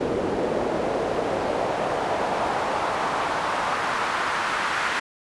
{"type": "noise with band-pass filter sweep", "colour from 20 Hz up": "pink", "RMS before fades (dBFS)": -25, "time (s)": [0, 5], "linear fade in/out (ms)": 10, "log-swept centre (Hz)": [410, 1500], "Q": 1.6, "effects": ["resampled to 24000 Hz"]}